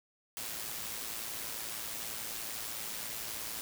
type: noise with amplitude modulation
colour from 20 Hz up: white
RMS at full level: -38 dBFS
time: 0.37-3.61 s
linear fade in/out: 0 ms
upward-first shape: sine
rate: 111 Hz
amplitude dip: 45%
effects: none